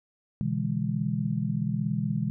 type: chord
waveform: sine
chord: E dominant seventh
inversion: second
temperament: just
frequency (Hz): 123.61 / 148.33 / 164.81 / 206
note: B2 / D3 / E3 / G#3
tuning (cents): +2 / +18 / 0 / -14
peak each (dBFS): -31 / -32 / -31 / -30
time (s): 0.41-2.3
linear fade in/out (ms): 0
effects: none